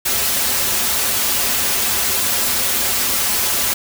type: noise with comb filter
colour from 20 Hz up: white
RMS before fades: -18 dBFS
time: 0.05-3.74 s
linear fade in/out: 10 ms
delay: 6.4 ms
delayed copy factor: -0.7
effects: none